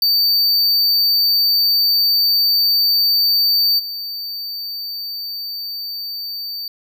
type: tone with level steps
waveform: square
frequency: 4597 Hz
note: D8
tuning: 38 cents flat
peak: -13 / -25 dBFS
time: 0.02-6.68 s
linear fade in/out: 2 ms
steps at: 3.78 s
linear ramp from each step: 20 ms
effects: none